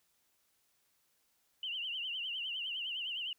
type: tone with vibrato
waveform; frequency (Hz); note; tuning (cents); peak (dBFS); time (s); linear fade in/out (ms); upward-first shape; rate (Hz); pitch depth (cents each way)
sine; 2935; F#7; -15; -36; 1.63-3.33; 2; triangle; 9.8; 140
effects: white hiss -75 dBFS RMS until 3.38 s